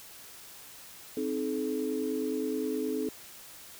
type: chord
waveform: sine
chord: A diminished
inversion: first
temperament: equal with one note detuned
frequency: 261.6 / 311.1 / 429.2 Hz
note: C4 / Eb4 / A4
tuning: 0 / 0 / -43 cents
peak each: -33 / -34 / -32 dBFS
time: 1.17-3.09 s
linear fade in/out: 2 ms
effects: tanh soft clip ceiling -19 dBFS + white hiss -49 dBFS RMS until 3.79 s